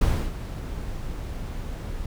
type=noise with ADSR envelope; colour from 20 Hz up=brown; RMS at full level=-19 dBFS; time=0.01-2.06 s; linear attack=6 ms; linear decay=290 ms; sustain=-13 dB; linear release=4 ms; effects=none